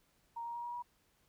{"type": "tone with pitch steps", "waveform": "sine", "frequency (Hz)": [932.3, 940.4, 948.6, 956.9, 965.2], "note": ["A#5", "A#5", "A#5", "A#5", "B5"], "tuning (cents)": [0, 15, 30, 45, -40], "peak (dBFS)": -39, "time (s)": [0.36, 0.825], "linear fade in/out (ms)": 10, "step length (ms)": 93, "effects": ["pink hiss -73 dBFS RMS until 1.28 s"]}